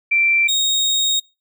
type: tone pair in turn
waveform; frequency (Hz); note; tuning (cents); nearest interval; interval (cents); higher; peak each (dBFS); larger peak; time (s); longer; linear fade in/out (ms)
sine / 30% pulse; 2349 / 3738; D7 / A#7; 0 / +4; minor sixth; 804; second; -13; neither; 0.11-0.48 / 0.48-1.2; second; 10
effects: noise-tail reverb RT60 0.3 s tail -26 dB re dry